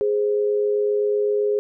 sine tone pair together, 415.3 / 523.1 Hz, G#4 / C5, 0 / -1 cents, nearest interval major third, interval 399 cents, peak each -18 / -27 dBFS, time 0.01-1.59 s, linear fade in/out 0 ms, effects none

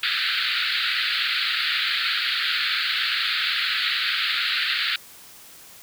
white band-pass noise, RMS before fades -24 dBFS, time 0.03-4.96 s, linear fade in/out 2 ms, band 1300 to 4500 Hz, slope 96 dB/octave, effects white hiss -46 dBFS RMS until 5.82 s

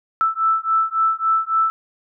sine beating tone pair, 1318.5 / 1322.1 Hz, E6 / E6, 0 / +5 cents, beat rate 3.6 Hz, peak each -19 dBFS, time 0.21-1.7 s, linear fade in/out 0 ms, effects none

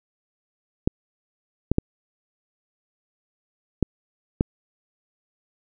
clicks, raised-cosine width 3 ms, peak -5 dBFS, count 5, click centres 0.875 / 1.716 / 1.784 / 3.827 / 4.409 s, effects none

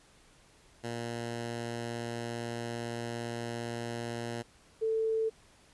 10% pulse / sine tone pair in turn, 117.6 / 444 Hz, A#2 / A4, +16 / +16 cents, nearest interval octave + major seventh, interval 2300 cents, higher second, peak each -27 dBFS, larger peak neither, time 0.83-4.43 / 4.81-5.3 s, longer first, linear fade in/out 20 ms, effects pink hiss -61 dBFS RMS until 5.73 s + resampled to 24000 Hz

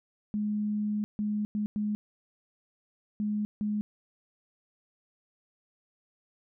sine tone bursts at uneven times, 209.8 Hz, G#3, 18 cents sharp, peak -27 dBFS, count 6, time 0.34-1.04 / 1.19-1.45 / 1.55-1.66 / 1.76-1.95 / 3.2-3.45 / 3.61-3.81 s, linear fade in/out 0 ms, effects none

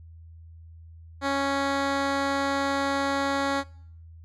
10% pulse tone with low-pass filter, 276.9 Hz, C#4, 2 cents flat, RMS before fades -26 dBFS, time 1.21-3.64 s, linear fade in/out 50 ms, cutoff 5700 Hz, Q 0.57, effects noise-tail reverb RT60 0.6 s tail -22 dB re dry + added 82 Hz sine -44 dBFS peak until 4.24 s

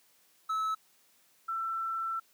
triangle / sine tone pair in turn, 1300 / 1338.1 Hz, E6 / E6, -24 / +26 cents, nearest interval minor second, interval 50 cents, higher second, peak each -27 / -31 dBFS, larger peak first, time 0.49-0.75 / 1.48-2.2 s, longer second, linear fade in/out 10 ms, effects white hiss -66 dBFS RMS until 2.33 s + high-pass 150 Hz 12 dB/octave

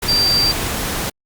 sine tone in noise, 4699 Hz, D8, in tune, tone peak -13 dBFS, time 0.08-0.52 s, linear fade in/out 10 ms, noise pink, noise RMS -22 dBFS, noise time 0.02-1.1 s, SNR +6 dB, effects Opus 48 kbps

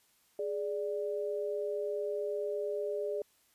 sine tone pair together, 416 / 587.3 Hz, G#4 / D5, +3 / 0 cents, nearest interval tritone, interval 597 cents, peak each -34 / -36 dBFS, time 0.39-3.22 s, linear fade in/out 2 ms, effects white hiss -69 dBFS RMS until 3.54 s + resampled to 32000 Hz

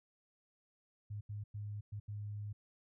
sine tone bursts at uneven times, 103.83 Hz, G#2, in tune, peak -40 dBFS, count 5, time 1.1-1.21 / 1.29-1.44 / 1.54-1.81 / 1.92-2 / 2.08-2.53 s, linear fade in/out 10 ms, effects none

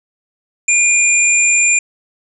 sine tone pair together, 2406 / 7239 Hz, D7 / A8, +41 / +48 cents, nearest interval octave + perfect fifth, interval 1907 cents, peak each -12 dBFS, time 0.68-1.79 s, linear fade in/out 5 ms, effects none

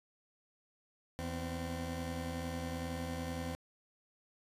20% pulse tone pair together, 82.3 / 257.7 Hz, E2 / C4, -2 / -26 cents, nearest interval octave + minor sixth, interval 1976 cents, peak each -35 / -36 dBFS, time 1.19-3.55 s, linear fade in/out 0 ms, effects resampled to 32000 Hz

